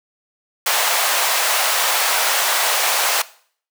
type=high-pass noise; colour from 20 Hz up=pink; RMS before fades=-18 dBFS; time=0.66-3.22 s; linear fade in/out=5 ms; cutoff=640 Hz; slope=24 dB/octave; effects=noise-tail reverb RT60 0.5 s tail -18 dB re dry